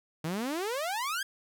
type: exponential sweep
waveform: sawtooth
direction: up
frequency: 151.5 to 1658 Hz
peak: -27 dBFS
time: 0.24-1.23 s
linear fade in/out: 5 ms
effects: none